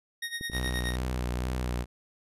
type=tone with tremolo; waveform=25% pulse; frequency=1864.7 Hz; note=A#6; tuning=in tune; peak=-27 dBFS; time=0.22-0.96 s; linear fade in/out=5 ms; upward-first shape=sine; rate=9.5 Hz; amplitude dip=80%
type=clicks; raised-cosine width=3 ms; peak=-26 dBFS; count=3; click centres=0.411 / 0.499 / 0.663 s
type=tone with vibrato; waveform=sawtooth; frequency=62 Hz; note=B1; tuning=7 cents sharp; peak=-25 dBFS; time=0.51-1.86 s; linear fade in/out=50 ms; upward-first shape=sine; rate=2.2 Hz; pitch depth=36 cents each way
effects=resampled to 32000 Hz